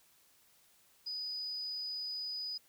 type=tone; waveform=sine; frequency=4968 Hz; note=D#8; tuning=3 cents flat; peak=-37 dBFS; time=1.06-2.58 s; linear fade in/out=10 ms; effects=white hiss -67 dBFS RMS until 2.68 s